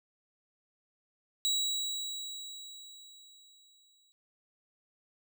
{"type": "tone with exponential decay", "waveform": "30% pulse", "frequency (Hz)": 3889, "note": "B7", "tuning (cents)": -27, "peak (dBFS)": -24, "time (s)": [1.45, 4.12], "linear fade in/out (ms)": 0, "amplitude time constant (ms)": 580, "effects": []}